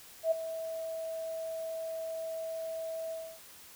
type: tone with ADSR envelope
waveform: sine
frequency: 650 Hz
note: E5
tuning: 24 cents flat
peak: -22 dBFS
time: 0.23-3.4 s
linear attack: 84 ms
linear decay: 11 ms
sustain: -13 dB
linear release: 290 ms
effects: white hiss -53 dBFS RMS until 3.75 s